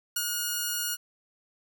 5% pulse tone with ADSR envelope, 1439 Hz, F#6, 49 cents flat, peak -14 dBFS, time 0.16-0.97 s, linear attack 6 ms, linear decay 49 ms, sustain -3 dB, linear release 34 ms, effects none

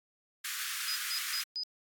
pink high-pass noise, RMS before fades -37 dBFS, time 0.44-1.44 s, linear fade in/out 10 ms, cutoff 1300 Hz, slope 48 dB/octave
sine tone bursts, 4978 Hz, D#8, in tune, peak -33 dBFS, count 4, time 0.88-1.634 s, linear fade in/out 0 ms, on 76 ms, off 150 ms
effects AAC 64 kbps

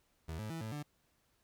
30% pulse tone with pitch steps, 80.7 / 107.7 / 163.7 / 110 / 147.5 Hz, E2 / A2 / E3 / A2 / D3, -36 / -37 / -12 / 0 / +8 cents, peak -37 dBFS, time 0.28-0.83 s, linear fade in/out 10 ms, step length 110 ms, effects pink hiss -75 dBFS RMS until 1.43 s

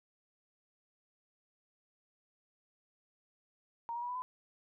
sine tone with pitch steps, 932 / 951 / 970.5 / 990.3 / 1010.5 Hz, A#5 / A#5 / B5 / B5 / B5, -1 / +34 / -31 / +4 / +39 cents, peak -36 dBFS, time 3.89-4.22 s, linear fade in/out 0 ms, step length 66 ms, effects none

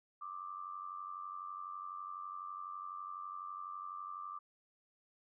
sine tone with amplitude modulation, 1182 Hz, D6, 11 cents sharp, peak -39 dBFS, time 0.21-4.39 s, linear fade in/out 10 ms, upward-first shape sine, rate 92 Hz, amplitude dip 75%, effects none

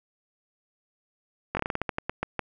slowing click train, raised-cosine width 0.5 ms, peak -12 dBFS, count 13, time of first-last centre 1.55-2.393 s, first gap 20 ms, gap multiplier 1.21, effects none

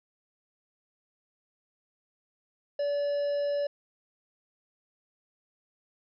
harmonic tone, 575 Hz, D5, 37 cents flat, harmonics 1 / 3 / 5 / 7 / 9, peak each -26 / -48 / -52 / -52 / -51 dBFS, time 2.79-3.67 s, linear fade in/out 5 ms, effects none

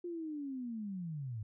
sine linear sweep, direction down, 355.1 to 101.3 Hz, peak -38 dBFS, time 0.04-1.43 s, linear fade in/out 5 ms, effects none

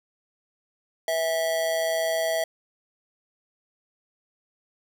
square tone with amplitude modulation, 653 Hz, E5, 17 cents flat, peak -21 dBFS, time 1.08-2.44 s, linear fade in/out 2 ms, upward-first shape sine, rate 161 Hz, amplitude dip 60%, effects 9-bit

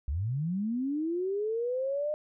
sine linear sweep, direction up, 62.3 to 611 Hz, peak -28 dBFS, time 0.08-2.14 s, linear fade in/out 0 ms, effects none

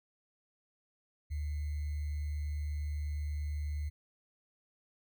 sine tone with sample-and-hold, 74.2 Hz, D2, 18 cents sharp, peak -33 dBFS, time 1.3-3.9 s, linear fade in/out 20 ms, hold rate 2100 Hz, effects none

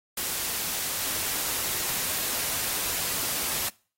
white noise, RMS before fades -29 dBFS, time 0.17-3.69 s, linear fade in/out 5 ms, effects noise-tail reverb RT60 0.4 s tail -23 dB re dry + AAC 48 kbps

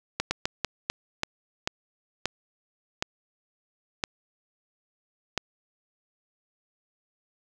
slowing click train, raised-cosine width 0.2 ms, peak -8 dBFS, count 11, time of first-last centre 0.2-5.377 s, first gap 110 ms, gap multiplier 1.32, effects none

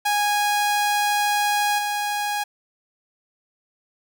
sawtooth tone with level steps, 826 Hz, G#5, 10 cents flat, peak -15 / -19 dBFS, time 0.05-2.44 s, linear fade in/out 10 ms, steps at 1.78 s, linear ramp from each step 10 ms, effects none

